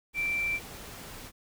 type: tone in noise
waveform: sine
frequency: 2345 Hz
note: D7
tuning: 3 cents flat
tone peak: -27 dBFS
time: 0.14-0.6 s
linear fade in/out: 50 ms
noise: pink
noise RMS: -44 dBFS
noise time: 0.13-1.32 s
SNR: +14 dB
effects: none